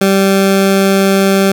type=tone; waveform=20% pulse; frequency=194.7 Hz; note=G3; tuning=12 cents flat; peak=-3 dBFS; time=0.01-1.52 s; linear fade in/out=5 ms; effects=none